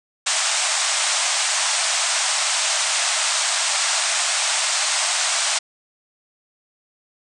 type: band-pass noise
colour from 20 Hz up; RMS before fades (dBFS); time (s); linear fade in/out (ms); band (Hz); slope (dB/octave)
white; -21; 0.26-5.59; 10; 600 to 9000; 96
effects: none